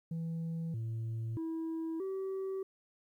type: tone with pitch steps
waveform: sine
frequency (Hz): 164.7 / 113.1 / 325.1 / 383.8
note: E3 / A2 / E4 / G4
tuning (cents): -1 / +48 / -24 / -37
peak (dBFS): -32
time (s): 0.11-2.63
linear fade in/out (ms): 5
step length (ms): 630
effects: tanh soft clip ceiling -34 dBFS + 12-bit